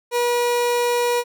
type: tone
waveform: 30% pulse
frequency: 482.4 Hz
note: B4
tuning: 41 cents flat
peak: -15 dBFS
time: 0.11-1.24 s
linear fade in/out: 50 ms
effects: none

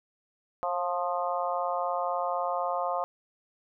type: harmonic tone with a mistuned harmonic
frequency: 176.1 Hz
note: F3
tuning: 15 cents sharp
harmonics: 3 / 4 / 5 / 6 / 7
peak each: -33 / -31 / -35 / -34 / -36 dBFS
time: 0.63-3.04 s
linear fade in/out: 0 ms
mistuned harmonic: 3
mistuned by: +25 cents
effects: none

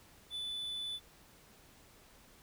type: tone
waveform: triangle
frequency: 3488 Hz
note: A7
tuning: 16 cents flat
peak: -36 dBFS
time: 0.3-1 s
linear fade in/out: 50 ms
effects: pink hiss -61 dBFS RMS until 2.42 s

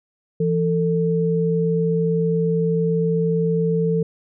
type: tone pair together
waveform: sine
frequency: 167.21 / 446.4 Hz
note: E3 / A4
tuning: +25 / +25 cents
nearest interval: octave + perfect fourth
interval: 1700 cents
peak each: -19 / -20 dBFS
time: 0.4-4.03 s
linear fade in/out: 5 ms
effects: none

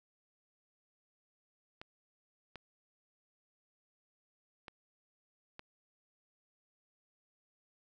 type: clicks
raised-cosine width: 0.3 ms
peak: -30 dBFS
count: 4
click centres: 1.815 / 2.557 / 4.682 / 5.594 s
effects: none

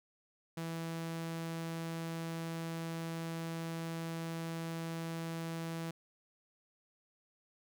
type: tone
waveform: sawtooth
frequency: 164.81 Hz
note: E3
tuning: in tune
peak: -34 dBFS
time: 0.57-5.91 s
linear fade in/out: 5 ms
effects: none

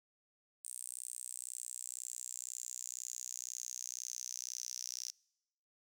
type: tone with high-pass filter sweep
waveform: sawtooth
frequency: 62 Hz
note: B1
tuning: 7 cents sharp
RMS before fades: -45 dBFS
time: 0.64-5.11 s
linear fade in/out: 5 ms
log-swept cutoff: 8700 to 5700 Hz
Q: 8.8
effects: noise-tail reverb RT60 0.9 s tail -26 dB re dry

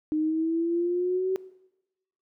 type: exponential sweep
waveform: sine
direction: up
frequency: 305.8 to 380.4 Hz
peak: -23 dBFS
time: 0.12-1.36 s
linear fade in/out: 0 ms
effects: noise-tail reverb RT60 0.9 s tail -19 dB re dry

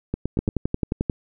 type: two click trains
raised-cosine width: 3 ms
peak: -11 / -9 dBFS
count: 4 / 9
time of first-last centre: 0.14-0.488 / 0.39-1.098 s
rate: 8.62 / 11.3 Hz
effects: none

